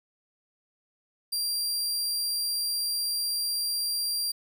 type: tone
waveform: sawtooth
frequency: 4744 Hz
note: D8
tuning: 17 cents sharp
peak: -24 dBFS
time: 1.32-4.32 s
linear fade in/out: 10 ms
effects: 10-bit